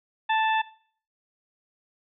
harmonic tone, 880 Hz, A5, in tune, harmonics 1 / 2 / 3 / 4, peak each -22 / -28 / -32 / -34 dBFS, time 0.29-0.62 s, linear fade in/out 10 ms, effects noise-tail reverb RT60 0.5 s tail -19 dB re dry

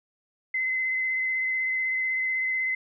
sine tone with vibrato, 2049 Hz, C7, 37 cents flat, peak -24 dBFS, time 0.54-2.75 s, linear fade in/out 5 ms, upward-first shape sine, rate 16 Hz, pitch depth 16 cents each way, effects none

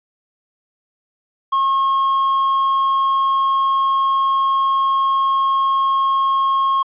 triangle tone, 1082 Hz, C#6, 42 cents flat, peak -12 dBFS, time 1.52-6.83 s, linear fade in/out 10 ms, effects resampled to 8000 Hz + 9-bit

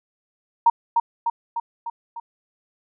sine tone with echo, 932.3 Hz, A#5, in tune, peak -10 dBFS, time 0.66-0.7 s, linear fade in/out 5 ms, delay 300 ms, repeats 5, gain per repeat -4 dB, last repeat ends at 2.2 s, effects none

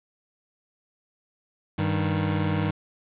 25% pulse tone pair together, 98 / 155.57 Hz, G2 / D#3, 0 / 0 cents, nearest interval minor sixth, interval 800 cents, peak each -22 dBFS, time 1.78-2.71 s, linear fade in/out 10 ms, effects resampled to 8000 Hz + 7-bit

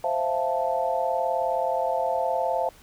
sine chord, F major seventh, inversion second, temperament equal, 523.3 / 659.3 / 698.5 / 880 Hz, C5 / E5 / F5 / A5, 0 / 0 / 0 / 0 cents, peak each -28 dBFS, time 0.04-2.69 s, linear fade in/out 2 ms, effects pink hiss -53 dBFS RMS until 2.82 s

